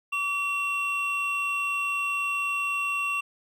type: tone pair together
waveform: triangle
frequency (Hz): 1147 / 2728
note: D6 / F7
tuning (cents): -41 / -41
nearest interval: octave + minor third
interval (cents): 1500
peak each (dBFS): -29 / -25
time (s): 0.12-3.21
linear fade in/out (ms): 10
effects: none